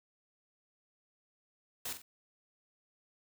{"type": "noise with echo", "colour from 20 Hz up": "white", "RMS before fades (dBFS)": -39, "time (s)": [1.85, 1.93], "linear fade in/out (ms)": 5, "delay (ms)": 45, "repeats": 2, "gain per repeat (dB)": -8, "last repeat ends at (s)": 2.02, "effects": []}